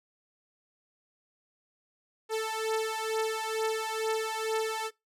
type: beating tone pair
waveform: sawtooth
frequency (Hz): 440 / 442.2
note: A4 / A4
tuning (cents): 0 / +9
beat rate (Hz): 2.2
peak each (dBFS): -28 / -28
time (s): 2.29-4.91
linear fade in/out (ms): 50
effects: noise-tail reverb RT60 0.2 s tail -23 dB re dry + low-pass 12000 Hz 12 dB/octave